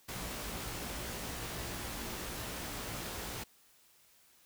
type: noise with comb filter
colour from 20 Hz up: pink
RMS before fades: -41 dBFS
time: 0.08-3.44 s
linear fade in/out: 10 ms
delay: 17 ms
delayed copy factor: +0.55
effects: white hiss -65 dBFS RMS until 4.45 s